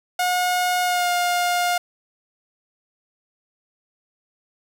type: tone with pitch glide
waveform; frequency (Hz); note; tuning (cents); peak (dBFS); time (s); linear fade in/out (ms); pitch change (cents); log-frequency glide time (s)
sawtooth; 722 to 708.8; F#5 to F5; -43 to +25; -15; 0.19-1.78; 5; -32; 0.83-1.1
effects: none